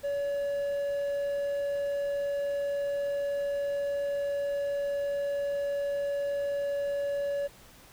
triangle tone, 567 Hz, C#5, 39 cents sharp, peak -26 dBFS, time 0.03-7.48 s, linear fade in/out 20 ms, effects pink hiss -54 dBFS RMS until 7.92 s

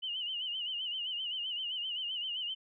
sine tone with vibrato, 2960 Hz, F#7, in tune, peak -34 dBFS, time 0.02-2.55 s, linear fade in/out 20 ms, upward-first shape sine, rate 7.7 Hz, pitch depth 91 cents each way, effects none

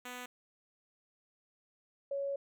5% pulse / sine tone pair in turn, 248.2 / 557.2 Hz, B3 / C#5, +9 / +9 cents, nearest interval octave + major second, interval 1400 cents, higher second, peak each -31 / -33 dBFS, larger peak first, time 0.05-0.26 / 2.11-2.36 s, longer second, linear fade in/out 5 ms, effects none

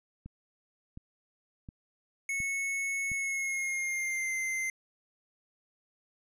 click train, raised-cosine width 5 ms, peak -31 dBFS, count 5, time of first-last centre 0.26-3.117 s, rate 1.4 Hz
square tone with pitch glide, 2200 to 2080 Hz, C#7 to C7, -14 to -11 cents, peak -31 dBFS, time 2.29-4.7 s, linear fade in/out 2 ms, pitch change -97 cents, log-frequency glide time 3.13-4.34 s
effects low-pass 12000 Hz 12 dB/octave

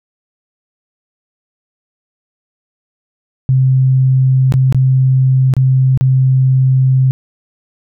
sine tone with dropouts, 131 Hz, C3, 2 cents sharp, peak -7 dBFS, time 3.49-7.11 s, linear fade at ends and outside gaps 0 ms, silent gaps 4.523-4.539 / 4.725-4.746 / 5.538-5.566 / 5.975-6.01 s, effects none

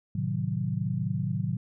sine chord, A diminished seventh, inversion none, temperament equal with one note detuned, 110 / 130.81 / 154.76 / 185 Hz, A2 / C3 / Eb3 / Gb3, 0 / 0 / -9 / 0 cents, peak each -32 dBFS, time 0.15-1.57 s, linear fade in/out 5 ms, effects none

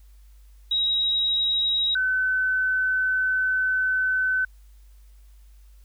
sine tone pair in turn, 3822 / 1516.8 Hz, A#7 / F#6, +43 / +43 cents, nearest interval octave + major third, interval 1600 cents, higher first, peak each -20 dBFS, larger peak neither, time 0.71-1.95 / 1.95-4.45 s, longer second, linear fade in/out 5 ms, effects added 50 Hz sine -47 dBFS peak until 5.84 s + white hiss -65 dBFS RMS until 5.84 s

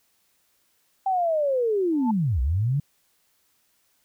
sine linear two-way sweep, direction down then up, 784 to 58.27 to 149.8 Hz, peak -20 dBFS, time 1.06-2.8 s, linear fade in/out 5 ms, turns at 2.41 s
sine tone with exponential growth, 880 Hz, A5, in tune, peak -22 dBFS, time 1.92-2.11 s, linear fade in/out 5 ms, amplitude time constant 41 ms
effects white hiss -67 dBFS RMS until 4.04 s

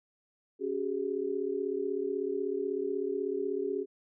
sine chord, C# suspended fourth, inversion none, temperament equal with one note detuned, 277.2 / 379.1 / 415.3 Hz, C#4 / F#4 / G#4, 0 / +42 / 0 cents, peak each -38 / -33 / -33 dBFS, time 0.59-3.86 s, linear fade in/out 50 ms, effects none

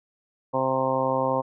harmonic tone, 131.8 Hz, C3, 13 cents sharp, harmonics 1 / 2 / 3 / 4 / 5 / 6 / 7 / 8, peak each -34 / -31 / -35 / -25 / -32 / -32 / -28 / -30 dBFS, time 0.53-1.42 s, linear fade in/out 20 ms, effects none

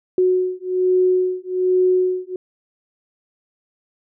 sine beating tone pair, 367.1 / 368.3 Hz, F#4 / F#4, -14 / -8 cents, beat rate 1.2 Hz, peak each -18 dBFS, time 0.18-2.36 s, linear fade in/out 2 ms, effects none

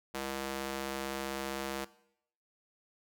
square tone with high-pass filter, 67.8 Hz, C#2, 38 cents flat, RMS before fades -38 dBFS, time 0.14-1.85 s, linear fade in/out 10 ms, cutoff 350 Hz, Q 0.62, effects noise-tail reverb RT60 0.7 s tail -19 dB re dry

